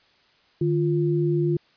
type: tone pair together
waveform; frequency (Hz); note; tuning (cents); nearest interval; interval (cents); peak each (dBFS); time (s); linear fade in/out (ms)
sine; 151 / 347.7; D3 / F4; +48 / -8; octave + major second; 1444; -22; 0.61-1.57; 5
effects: white hiss -60 dBFS RMS until 1.76 s + resampled to 11025 Hz